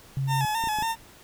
sine tone, 135.6 Hz, C#3, 38 cents flat, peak -24 dBFS, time 0.17-0.45 s, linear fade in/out 0 ms
40% pulse tone with vibrato, 880 Hz, A5, in tune, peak -24 dBFS, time 0.27-0.96 s, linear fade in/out 50 ms, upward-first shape square, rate 3.6 Hz, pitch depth 54 cents each way
clicks, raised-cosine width 3 ms, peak -25 dBFS, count 4, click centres 0.639 / 0.673 / 0.787 / 0.824 s
effects pink hiss -51 dBFS RMS until 1.23 s

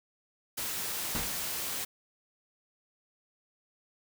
white noise, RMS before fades -35 dBFS, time 0.57-1.85 s, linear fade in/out 10 ms
pink noise with exponential decay, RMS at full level -32 dBFS, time 1.15-1.58 s, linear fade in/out 1 ms, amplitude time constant 92 ms
effects none

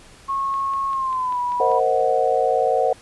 sine tone with pitch glide, 1092 to 978.5 Hz, C#6 to B5, -26 to -16 cents, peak -20 dBFS, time 0.28-1.8 s, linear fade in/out 20 ms, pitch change -190 cents, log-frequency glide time 0.9-1.4 s
click train, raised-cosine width 0.3 ms, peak -25 dBFS, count 7, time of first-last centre 0.54-1.716 s, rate 5.1 Hz
sine chord, C half-diminished seventh, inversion third, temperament equal with one note detuned, 462.7 / 523.3 / 622.3 / 740 Hz, Bb4 / C5 / Eb5 / Gb5, -13 / 0 / 0 / 0 cents, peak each -22 / -21 / -24 / -20 dBFS, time 1.6-2.93 s, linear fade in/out 2 ms
effects pink hiss -47 dBFS RMS until 3.01 s + resampled to 24000 Hz

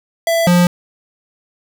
square tone pair in turn, 666 / 176.4 Hz, E5 / F3, +18 / +18 cents, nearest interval octave + major seventh, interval 2300 cents, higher first, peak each -13 / -9 dBFS, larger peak second, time 0.27-0.47 / 0.47-0.67 s, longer neither, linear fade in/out 2 ms, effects none

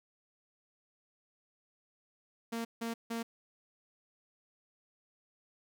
sawtooth tone bursts, 230.2 Hz, A#3, 22 cents flat, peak -31 dBFS, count 3, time 2.52-3.23 s, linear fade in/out 10 ms, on 130 ms, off 160 ms, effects none

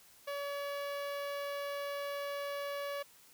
sawtooth tone with notch filter, 568 Hz, C#5, 42 cents sharp, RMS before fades -39 dBFS, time 0.27-3.03 s, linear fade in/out 10 ms, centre 7600 Hz, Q 0.78, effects white hiss -61 dBFS RMS until 3.33 s

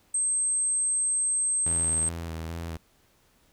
sine tone, 8340 Hz, C9, 7 cents flat, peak -23 dBFS, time 0.14-2.09 s, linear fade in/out 5 ms
sawtooth tone with vibrato, 82.41 Hz, E2, in tune, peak -29 dBFS, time 1.66-2.77 s, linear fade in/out 5 ms, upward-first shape square, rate 2.4 Hz, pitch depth 28 cents each way
effects pink hiss -64 dBFS RMS until 3.52 s

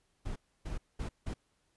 brown noise bursts at uneven times, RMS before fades -37 dBFS, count 4, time 0.25-0.36 / 0.65-0.78 / 0.99-1.09 / 1.26-1.34 s, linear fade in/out 10 ms, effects pink hiss -75 dBFS RMS until 1.76 s + resampled to 24000 Hz

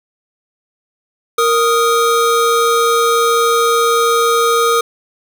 square tone pair together, 465.9 / 1244.5 Hz, A#4 / D#6, -1 / 0 cents, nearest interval octave + perfect fourth, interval 1701 cents, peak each -14 dBFS, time 1.38-4.81 s, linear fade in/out 5 ms, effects none

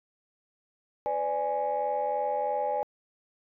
sine chord, G# diminished, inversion first, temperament equal with one note detuned, 504.3 / 587.3 / 830.6 Hz, B4 / D5 / G#5, +36 / 0 / 0 cents, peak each -32 / -30 / -28 dBFS, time 1.06-2.83 s, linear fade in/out 0 ms, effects tanh soft clip ceiling -20 dBFS

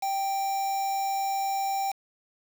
triangle tone with quantisation, 784 Hz, G5, in tune, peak -24 dBFS, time 0.02-1.92 s, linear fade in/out 10 ms, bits 6, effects none

